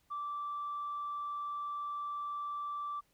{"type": "tone", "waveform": "sine", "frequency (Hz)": 1167, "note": "D6", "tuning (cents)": -11, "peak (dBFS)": -35, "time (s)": [0.1, 3.01], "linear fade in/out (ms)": 20, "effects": ["tanh soft clip ceiling -32 dBFS", "pink hiss -73 dBFS RMS until 3.13 s"]}